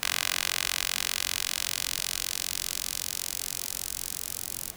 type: tone with high-pass filter sweep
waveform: 10% pulse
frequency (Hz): 45.18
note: F#1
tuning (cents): -40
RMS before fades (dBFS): -32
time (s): 0.03-4.72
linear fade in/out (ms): 0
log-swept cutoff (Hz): 2200 to 8600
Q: 0.75
effects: pink hiss -47 dBFS RMS until 4.76 s